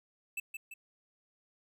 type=tone with echo; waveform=square; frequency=2637 Hz; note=E7; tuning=in tune; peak=-35 dBFS; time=0.37-0.4 s; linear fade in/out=5 ms; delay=170 ms; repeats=2; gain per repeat=-5 dB; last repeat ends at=0.74 s; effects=none